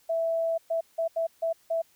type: tone bursts at uneven times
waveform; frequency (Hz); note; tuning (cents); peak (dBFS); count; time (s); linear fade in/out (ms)
sine; 659.3; E5; 0; -24; 6; 0.09-0.58 / 0.7-0.81 / 0.98-1.08 / 1.16-1.27 / 1.42-1.53 / 1.7-1.82; 10
effects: white hiss -63 dBFS RMS until 1.95 s